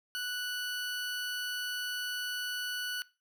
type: tone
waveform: 20% pulse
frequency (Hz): 1480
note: F#6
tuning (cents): 0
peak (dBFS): -29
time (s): 0.15-3.02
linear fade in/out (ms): 0
effects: noise-tail reverb RT60 0.3 s tail -20 dB re dry